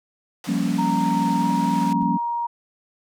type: band-pass noise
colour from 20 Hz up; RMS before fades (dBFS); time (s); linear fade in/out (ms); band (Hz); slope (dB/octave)
pink; -38; 0.44-1.93; 2; 400 to 9100; 12
type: chord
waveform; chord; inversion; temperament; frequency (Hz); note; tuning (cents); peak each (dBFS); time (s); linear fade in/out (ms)
sine; G half-diminished seventh; third; equal; 174.61 / 196 / 233.1 / 277.2; F3 / G3 / Bb3 / Db4; 0 / 0 / 0 / 0; -25; 0.47-2.18; 20
type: tone with pitch glide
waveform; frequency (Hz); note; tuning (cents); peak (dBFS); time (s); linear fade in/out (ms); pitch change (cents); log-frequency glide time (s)
sine; 928 to 943.1; A#5 to A#5; -8 to +20; -22; 0.78-2.47; 10; +28; 1.36-1.47
type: noise with exponential decay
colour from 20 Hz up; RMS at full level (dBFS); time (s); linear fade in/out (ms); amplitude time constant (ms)
brown; -37; 2.01-2.11; 2; 21
effects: none